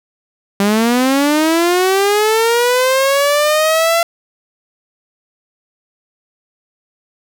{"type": "linear sweep", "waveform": "sawtooth", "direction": "up", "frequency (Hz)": [196.2, 681], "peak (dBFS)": -7, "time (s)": [0.6, 4.03], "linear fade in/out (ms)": 2, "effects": []}